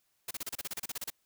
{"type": "noise bursts", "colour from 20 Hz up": "white", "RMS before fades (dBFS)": -37, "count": 14, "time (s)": [0.28, 1.102], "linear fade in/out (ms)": 5, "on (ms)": 29, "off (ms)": 32, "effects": ["white hiss -75 dBFS RMS until 1.25 s"]}